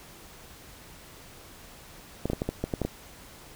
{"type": "clicks", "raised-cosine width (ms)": 2, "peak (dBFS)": -14, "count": 9, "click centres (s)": [2.256, 2.3, 2.333, 2.419, 2.49, 2.64, 2.738, 2.817, 2.85], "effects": ["pink hiss -49 dBFS RMS until 3.55 s"]}